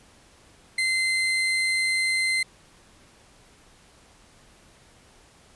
35% pulse tone, 2071 Hz, C7, 18 cents flat, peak -20 dBFS, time 0.78-2.43 s, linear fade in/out 5 ms, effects pink hiss -55 dBFS RMS until 5.55 s + resampled to 24000 Hz

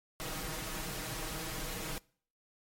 pink noise with comb filter, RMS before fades -39 dBFS, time 0.2-1.98 s, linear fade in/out 0 ms, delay 6.3 ms, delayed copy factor +0.95, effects noise-tail reverb RT60 0.5 s tail -24 dB re dry + MP3 64 kbps

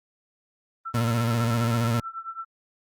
sine tone with tremolo, 1338 Hz, E6, 25 cents sharp, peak -29 dBFS, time 0.85-2.45 s, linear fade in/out 10 ms, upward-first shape triangle, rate 9.2 Hz, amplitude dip 95%
30% pulse tone with vibrato, 116.54 Hz, A#2, in tune, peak -19 dBFS, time 0.94-2 s, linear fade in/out 5 ms, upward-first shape square, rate 15 Hz, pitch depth 42 cents each way
effects Opus 32 kbps

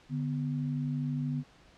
sine tone pair together, 146.83 / 246.9 Hz, D3 / B3, 0 / 0 cents, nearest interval major sixth, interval 900 cents, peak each -31 / -34 dBFS, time 0.09-1.44 s, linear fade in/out 50 ms, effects pink hiss -59 dBFS RMS until 1.77 s + low-pass 5000 Hz 12 dB/octave

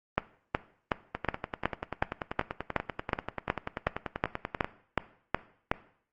two click trains, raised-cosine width 0.5 ms, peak -16 / -9 dBFS, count 37 / 16, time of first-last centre 1.15-4.645 / 0.18-5.715 s, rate 10.3 / 2.71 Hz, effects noise-tail reverb RT60 0.6 s tail -17 dB re dry + Opus 24 kbps

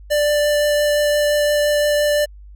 square tone with vibrato, 590 Hz, D5, 8 cents sharp, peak -15 dBFS, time 0.1-2.26 s, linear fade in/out 20 ms, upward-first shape triangle, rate 5.8 Hz, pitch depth 9 cents each way, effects added 50 Hz sine -37 dBFS peak until 2.55 s

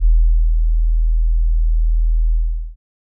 sine tone with ADSR envelope, 40.45 Hz, E1, 32 cents flat, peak -7 dBFS, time 0-2.76 s, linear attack 51 ms, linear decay 490 ms, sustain -4 dB, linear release 420 ms, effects none

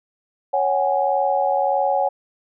sine chord, C# suspended fourth, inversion none, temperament equal with one note detuned, 554.4 / 749 / 830.6 Hz, C#5 / F#5 / G#5, 0 / +21 / 0 cents, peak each -21 dBFS, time 0.53-2.09 s, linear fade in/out 10 ms, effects none

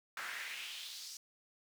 brown noise with high-pass filter sweep, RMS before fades -45 dBFS, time 0.17-1.17 s, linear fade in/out 2 ms, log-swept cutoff 1400 to 5600 Hz, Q 2.7, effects none

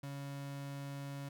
35% pulse tone, 140 Hz, C#3, 18 cents sharp, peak -40 dBFS, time 0.03-1.29 s, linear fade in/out 5 ms, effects none

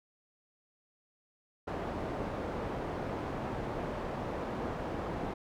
white low-pass noise, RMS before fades -37 dBFS, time 1.67-5.34 s, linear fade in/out 10 ms, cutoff 680 Hz, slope 12 dB/octave, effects none

